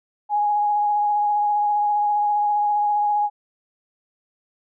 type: tone with vibrato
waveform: sine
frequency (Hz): 830.6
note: G#5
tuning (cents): 0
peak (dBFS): -17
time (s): 0.29-3.3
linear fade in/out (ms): 50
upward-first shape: sine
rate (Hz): 15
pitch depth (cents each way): 15
effects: none